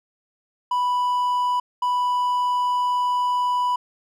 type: tone bursts at uneven times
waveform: triangle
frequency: 987.8 Hz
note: B5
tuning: in tune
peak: -17 dBFS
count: 2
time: 0.71-1.6 / 1.82-3.76 s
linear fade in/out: 5 ms
effects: none